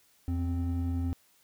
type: tone pair together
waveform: triangle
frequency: 83.6 / 261.6 Hz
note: E2 / C4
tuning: +25 / 0 cents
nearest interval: octave + minor sixth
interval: 1975 cents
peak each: -27 / -32 dBFS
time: 0.28-1.13 s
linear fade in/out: 0 ms
effects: white hiss -65 dBFS RMS until 1.43 s